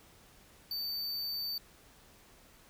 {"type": "tone", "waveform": "square", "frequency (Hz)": 4575, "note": "D8", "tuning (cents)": -46, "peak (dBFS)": -35, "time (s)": [0.71, 1.58], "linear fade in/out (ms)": 2, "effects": ["pink hiss -60 dBFS RMS until 2.69 s"]}